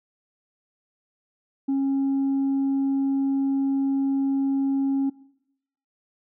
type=tone with tanh clipping; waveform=sine; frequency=272.9 Hz; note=C#4; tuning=27 cents flat; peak=-21 dBFS; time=1.68-5.1 s; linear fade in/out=10 ms; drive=1 dB; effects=noise-tail reverb RT60 0.8 s tail -21 dB re dry